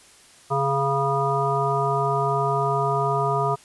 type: harmonic tone with a mistuned harmonic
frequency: 138.59 Hz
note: C#3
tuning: in tune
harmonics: 1 / 3 / 5 / 7 / 9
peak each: -26 / -26 / -26 / -26 / -26 dBFS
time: 0.5-3.56 s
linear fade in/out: 20 ms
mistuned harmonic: 9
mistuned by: -30 cents
effects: white hiss -51 dBFS RMS until 3.64 s + resampled to 24000 Hz